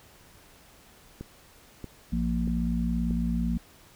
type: click train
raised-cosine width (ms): 3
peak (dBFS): -24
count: 4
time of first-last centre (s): 1.21-3.109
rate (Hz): 1.58
type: harmonic tone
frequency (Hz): 58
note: A#1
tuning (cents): -8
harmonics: 1 / 3 / 4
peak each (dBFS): -29 / -29 / -29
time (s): 2.12-3.58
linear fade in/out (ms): 10
effects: pink hiss -55 dBFS RMS until 3.95 s